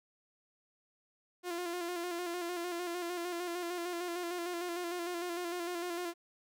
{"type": "tone with vibrato", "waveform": "sawtooth", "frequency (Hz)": 349.2, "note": "F4", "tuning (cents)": 0, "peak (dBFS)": -32, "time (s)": [1.43, 6.14], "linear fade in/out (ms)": 50, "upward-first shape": "square", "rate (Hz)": 6.6, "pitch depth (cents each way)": 39, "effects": []}